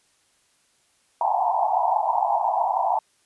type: band-pass noise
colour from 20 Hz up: pink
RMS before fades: -22 dBFS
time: 1.21-2.99 s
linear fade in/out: 2 ms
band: 680 to 970 Hz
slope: 96 dB/octave
effects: white hiss -64 dBFS RMS until 3.25 s + resampled to 24000 Hz

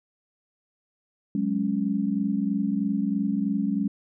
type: chord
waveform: sine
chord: F# suspended second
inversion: none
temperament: just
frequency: 185 / 208.1 / 277.5 Hz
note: F#3 / G#3 / C#4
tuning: 0 / +4 / +2 cents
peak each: -29 / -25 / -28 dBFS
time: 1.35-3.88 s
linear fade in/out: 2 ms
effects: none

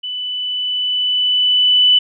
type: tone with level ramp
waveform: sine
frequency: 2988 Hz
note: F#7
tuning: 16 cents sharp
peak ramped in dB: -22 to -7 dBFS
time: 0.03-1.99 s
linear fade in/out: 10 ms
effects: none

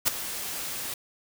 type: noise with ADSR envelope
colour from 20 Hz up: white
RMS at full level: -19 dBFS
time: 0.05-0.94 s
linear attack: 30 ms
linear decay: 4 ms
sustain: -15 dB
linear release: 4 ms
effects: none

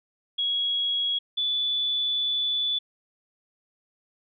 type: tone pair in turn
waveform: sine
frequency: 3322 / 3469 Hz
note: G#7 / A7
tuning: 0 / -25 cents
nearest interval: minor second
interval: 75 cents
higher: second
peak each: -23 / -23 dBFS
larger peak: neither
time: 0.38-1.19 / 1.37-2.79 s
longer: second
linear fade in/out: 10 ms
effects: none

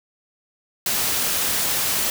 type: noise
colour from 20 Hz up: white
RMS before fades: -22 dBFS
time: 0.86-2.1 s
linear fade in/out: 2 ms
effects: none

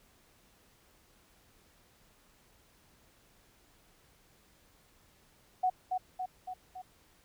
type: tone with echo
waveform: sine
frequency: 740 Hz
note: F#5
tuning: in tune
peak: -25 dBFS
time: 5.63-5.7 s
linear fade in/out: 10 ms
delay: 280 ms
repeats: 4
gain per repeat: -4 dB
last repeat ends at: 6.82 s
effects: pink hiss -65 dBFS RMS until 7.24 s

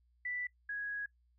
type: tone pair in turn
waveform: sine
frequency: 1975.5 / 1661.2 Hz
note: B6 / G#6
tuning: 0 / 0 cents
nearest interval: minor third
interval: 300 cents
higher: first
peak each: -36 / -36 dBFS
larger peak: neither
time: 0.25-0.47 / 0.69-1.06 s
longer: second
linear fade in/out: 5 ms
effects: noise-tail reverb RT60 0.1 s tail -20 dB re dry + added 60 Hz sine -68 dBFS peak until 1.38 s

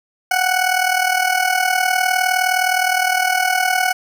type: tone with amplitude modulation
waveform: 20% pulse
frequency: 740 Hz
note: F#5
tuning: in tune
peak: -7 dBFS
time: 0.31-3.93 s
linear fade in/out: 5 ms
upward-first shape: sine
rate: 39.5 Hz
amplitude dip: 70%
effects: none

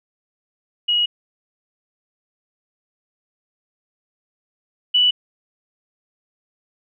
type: tone pair in turn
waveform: sine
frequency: 2900 / 2961 Hz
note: F#7 / F#7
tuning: -35 / +1 cents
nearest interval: unison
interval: 36 cents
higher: second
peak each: -15 / -12 dBFS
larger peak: second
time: 0.88-1.06 / 4.94-5.11 s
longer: first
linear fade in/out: 10 ms
effects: none

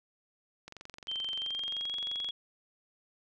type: click train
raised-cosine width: 0.2 ms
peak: -28 dBFS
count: 38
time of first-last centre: 0.68-2.289 s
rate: 23 Hz
type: tone with pitch glide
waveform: sine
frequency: 3127 to 3332 Hz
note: G7 to G#7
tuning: -5 to +5 cents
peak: -33 dBFS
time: 1.08-2.31 s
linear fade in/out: 5 ms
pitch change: +110 cents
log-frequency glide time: 1.36-1.97 s
effects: none

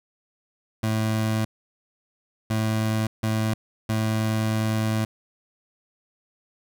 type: tone bursts at uneven times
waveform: 25% pulse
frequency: 109.7 Hz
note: A2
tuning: 5 cents flat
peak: -18 dBFS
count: 4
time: 0.83-1.45 / 2.5-3.07 / 3.23-3.54 / 3.89-5.05 s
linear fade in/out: 5 ms
effects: none

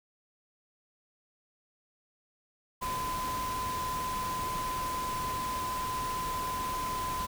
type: tone in noise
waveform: sine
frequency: 1017 Hz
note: C6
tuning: 50 cents flat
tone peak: -32 dBFS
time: 2.81-7.27 s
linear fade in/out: 20 ms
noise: pink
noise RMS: -39 dBFS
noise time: 2.81-7.27 s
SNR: +4 dB
effects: none

